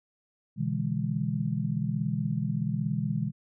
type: chord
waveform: sine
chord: E dominant seventh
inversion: second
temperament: just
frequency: 123.61 / 148.33 / 164.81 / 206 Hz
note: B2 / D3 / E3 / G#3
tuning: +2 / +18 / 0 / -14 cents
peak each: -32 dBFS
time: 0.56-3.32 s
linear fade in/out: 50 ms
effects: none